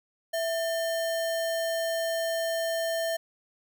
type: tone with sample-and-hold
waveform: sine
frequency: 660 Hz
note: E5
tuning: 2 cents sharp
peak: -26 dBFS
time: 0.33-3.17 s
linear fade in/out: 10 ms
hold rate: 2450 Hz
effects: none